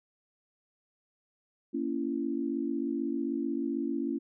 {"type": "chord", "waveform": "sine", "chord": "A# diminished", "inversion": "none", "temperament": "just", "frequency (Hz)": [233.1, 279.7, 335.6], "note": ["A#3", "C#4", "E4"], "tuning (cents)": [0, 16, 31], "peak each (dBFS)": [-35, -32, -34], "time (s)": [1.73, 4.19], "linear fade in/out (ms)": 20, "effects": []}